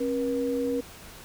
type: tone pair together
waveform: sine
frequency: 269.4 / 480 Hz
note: C#4 / B4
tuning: -49 / -49 cents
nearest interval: minor seventh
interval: 1000 cents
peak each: -28 / -27 dBFS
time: 0-0.81 s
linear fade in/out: 10 ms
effects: pink hiss -46 dBFS RMS until 1.24 s